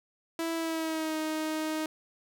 sawtooth tone with pitch glide, 329.6 to 312.5 Hz, E4 to D#4, 0 to +8 cents, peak -26 dBFS, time 0.39-1.86 s, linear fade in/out 2 ms, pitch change -92 cents, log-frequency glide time 0.55-1.17 s, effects none

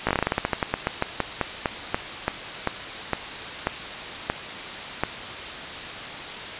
slowing click train, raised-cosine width 0.5 ms, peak -6 dBFS, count 26, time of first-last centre 0.07-5.036 s, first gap 17 ms, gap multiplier 1.17, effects white hiss -33 dBFS RMS until 6.59 s + resampled to 8000 Hz

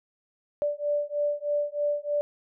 sine beating tone pair, 584 / 587.2 Hz, D5 / D5, -10 / 0 cents, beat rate 3.2 Hz, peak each -28 dBFS, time 0.62-2.21 s, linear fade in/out 0 ms, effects none

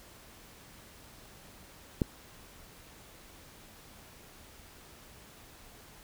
click, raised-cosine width 3 ms, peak -13 dBFS, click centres 2.018 s, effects pink hiss -54 dBFS RMS until 6.03 s

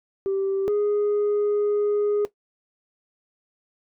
sine tone pair in turn, 389.7 / 413.9 Hz, G4 / G#4, -10 / -6 cents, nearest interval minor second, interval 104 cents, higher second, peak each -20 / -17 dBFS, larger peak second, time 0.26-0.68 / 0.68-2.25 s, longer second, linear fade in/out 0 ms, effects noise-tail reverb RT60 0.1 s tail -17 dB re dry + tanh soft clip ceiling -18 dBFS

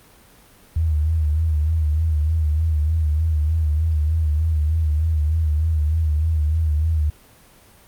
sine tone with vibrato, 78.1 Hz, D#2, 7 cents sharp, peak -16 dBFS, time 0.76-7.1 s, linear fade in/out 5 ms, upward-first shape sine, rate 3.3 Hz, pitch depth 74 cents each way, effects pink hiss -50 dBFS RMS until 7.87 s + Opus 32 kbps

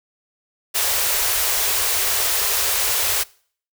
white band-stop noise, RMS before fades -20 dBFS, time 0.74-3.24 s, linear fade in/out 20 ms, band 100 to 370 Hz, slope 96 dB/octave, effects noise-tail reverb RT60 0.5 s tail -23 dB re dry

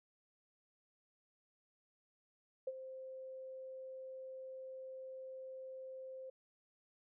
sine tone with ADSR envelope, 523.3 Hz, C5, in tune, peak -35 dBFS, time 2.67-6.3 s, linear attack 6 ms, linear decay 39 ms, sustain -11 dB, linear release 6 ms, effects none

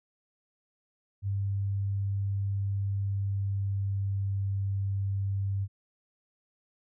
sine tone with pitch glide, 99.1 to 98.36 Hz, G2 to G2, +19 to +6 cents, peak -27 dBFS, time 1.22-5.68 s, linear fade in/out 50 ms, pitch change -13 cents, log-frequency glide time 2.94-4.43 s, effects none

